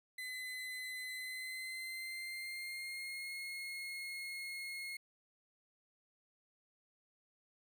35% pulse tone with pitch glide, 2024 to 2157 Hz, B6 to C#7, +42 to -48 cents, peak -40 dBFS, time 0.18-4.97 s, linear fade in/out 5 ms, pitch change +110 cents, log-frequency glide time 1.13-3.33 s, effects none

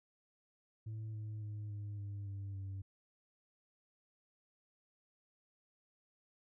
sine tone with pitch steps, 109.5 / 107.31 / 105.16 / 103.06 / 100.99 / 98.97 / 96.99 Hz, A2 / A2 / G#2 / G#2 / G#2 / G2 / G2, -8 / -43 / +22 / -13 / -48 / +17 / -18 cents, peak -38 dBFS, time 0.86-2.82 s, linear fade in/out 10 ms, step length 280 ms, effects tanh soft clip ceiling -40 dBFS

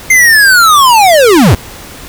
square linear sweep, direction down, 2108 to 65.41 Hz, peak -3 dBFS, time 0.1-1.55 s, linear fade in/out 5 ms, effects pink hiss -29 dBFS RMS until 2.08 s

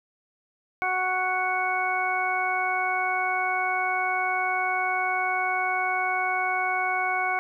harmonic tone, 370 Hz, F#4, in tune, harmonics 1 / 2 / 3 / 4 / 6, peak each -38 / -27 / -31 / -30 / -28 dBFS, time 0.82-7.39 s, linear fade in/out 0 ms, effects 10-bit

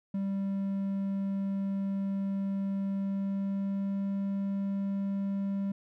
triangle tone with pitch glide, 196 to 197.25 Hz, G3 to G3, 0 to +11 cents, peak -27 dBFS, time 0.14-5.72 s, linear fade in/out 5 ms, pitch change +11 cents, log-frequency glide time 3.01-4.09 s, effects none

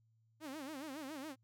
sawtooth tone with vibrato, 288.5 Hz, D4, 31 cents flat, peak -40 dBFS, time 0.4-1.36 s, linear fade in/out 50 ms, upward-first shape sine, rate 7.2 Hz, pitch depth 180 cents each way, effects added 112 Hz sine -70 dBFS peak until 1.43 s

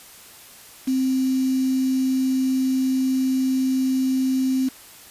sine tone with quantisation, 261.6 Hz, C4, in tune, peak -18 dBFS, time 0.87-4.69 s, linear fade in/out 10 ms, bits 6, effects white hiss -45 dBFS RMS until 5.1 s + resampled to 32000 Hz

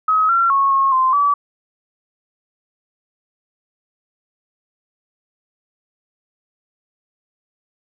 sine tone with pitch steps, 1273 / 1364 / 1099 / 1087 / 1041 / 1148 Hz, D#6 / F6 / C#6 / C#6 / C6 / D6, +39 / -41 / -15 / -34 / -9 / -40 cents, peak -12 dBFS, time 0.08-1.34 s, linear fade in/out 5 ms, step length 210 ms, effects none

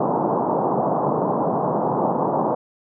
white band-pass noise, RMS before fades -21 dBFS, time 0-2.55 s, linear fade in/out 5 ms, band 130 to 1000 Hz, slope 48 dB/octave, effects none

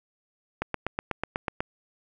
click train, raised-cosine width 0.5 ms, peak -12 dBFS, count 9, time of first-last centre 0.62-1.605 s, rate 8.12 Hz, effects none

